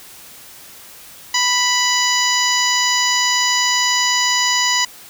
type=harmonic tone; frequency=987.8 Hz; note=B5; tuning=in tune; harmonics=1 / 2 / 3 / 4 / 5 / 6 / 7; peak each=-21 / -20 / -22 / -25 / -21 / -24 / -22 dBFS; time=1.34-4.85 s; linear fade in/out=5 ms; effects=white hiss -40 dBFS RMS until 5.09 s

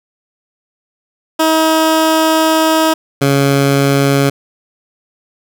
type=tone pair in turn; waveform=15% pulse; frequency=318.7 / 139.2 Hz; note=D#4 / C#3; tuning=+42 / +8 cents; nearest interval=octave + major second; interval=1434 cents; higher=first; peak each=-3 dBFS; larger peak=neither; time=1.39-2.94 / 3.21-4.3 s; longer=first; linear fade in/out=10 ms; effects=none

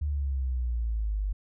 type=exponential sweep; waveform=sine; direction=down; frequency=75.1 to 48.32 Hz; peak=-26 dBFS; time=0.01-1.33 s; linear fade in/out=10 ms; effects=none

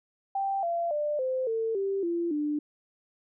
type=tone with pitch steps; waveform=sine; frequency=784 / 682.5 / 594.2 / 517.2 / 450.3 / 392 / 341.3 / 297.1 Hz; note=G5 / F5 / D5 / C5 / A4 / G4 / F4 / D4; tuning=0 / -40 / +20 / -20 / +40 / 0 / -40 / +20 cents; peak=-26 dBFS; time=0.35-2.59 s; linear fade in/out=5 ms; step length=280 ms; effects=none

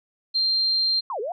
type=tone; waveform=sine; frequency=4173 Hz; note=C8; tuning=5 cents flat; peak=-19 dBFS; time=0.34-1.01 s; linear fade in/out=20 ms
type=linear two-way sweep; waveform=sine; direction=down then up; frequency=1140 to 391 to 750 Hz; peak=-26 dBFS; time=1.1-1.32 s; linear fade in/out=2 ms; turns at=1.2 s
effects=none

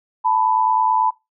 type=tone pair together; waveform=sine; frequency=881 / 990.1 Hz; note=A5 / B5; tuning=+2 / +4 cents; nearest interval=major second; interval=202 cents; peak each=-18 / -17 dBFS; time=0.24-1.11 s; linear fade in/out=20 ms; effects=noise-tail reverb RT60 0.2 s tail -19 dB re dry

